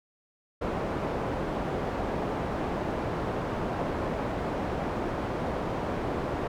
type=low-pass noise; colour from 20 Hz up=white; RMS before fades=-31 dBFS; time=0.61-6.48 s; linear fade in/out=10 ms; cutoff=680 Hz; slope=12 dB/octave; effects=none